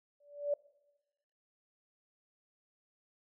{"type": "tone with exponential growth", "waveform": "sine", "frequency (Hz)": 579, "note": "D5", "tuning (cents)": -25, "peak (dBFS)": -26, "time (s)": [0.2, 0.54], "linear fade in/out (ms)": 5, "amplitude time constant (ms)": 72, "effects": ["noise-tail reverb RT60 1.0 s tail -22 dB re dry"]}